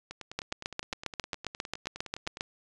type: two click trains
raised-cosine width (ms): 0.2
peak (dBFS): -23 / -14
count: 23 / 16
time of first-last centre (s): 0.11-2.371 / 0.39-2.409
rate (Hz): 9.73 / 7.43
effects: resampled to 22050 Hz